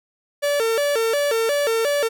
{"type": "tone with vibrato", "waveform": "45% pulse", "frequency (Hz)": 511, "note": "C5", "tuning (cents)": -41, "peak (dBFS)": -18, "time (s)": [0.42, 2.09], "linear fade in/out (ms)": 20, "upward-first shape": "square", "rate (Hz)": 2.8, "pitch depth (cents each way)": 210, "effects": []}